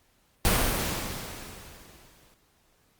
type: noise with exponential decay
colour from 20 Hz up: pink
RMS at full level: -21 dBFS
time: 0.45-2.34 s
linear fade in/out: 0 ms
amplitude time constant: 410 ms
effects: pink hiss -66 dBFS RMS until 2.99 s + Opus 48 kbps